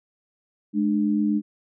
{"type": "tone pair together", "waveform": "sine", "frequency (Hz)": [210.9, 299.3], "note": ["G#3", "D4"], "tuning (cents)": [27, 33], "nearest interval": "tritone", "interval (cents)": 606, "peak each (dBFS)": [-21, -23], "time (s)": [0.73, 1.42], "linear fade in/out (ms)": 50, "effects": []}